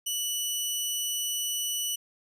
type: tone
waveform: 15% pulse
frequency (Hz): 2960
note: F#7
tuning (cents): 0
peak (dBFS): -21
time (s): 0.06-1.96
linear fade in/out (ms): 10
effects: none